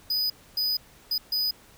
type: tone bursts at uneven times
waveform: square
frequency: 4978 Hz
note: D#8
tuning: in tune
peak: -24 dBFS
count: 4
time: 0.1-0.3 / 0.57-0.77 / 1.11-1.18 / 1.32-1.51 s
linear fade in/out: 5 ms
effects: pink hiss -54 dBFS RMS until 1.77 s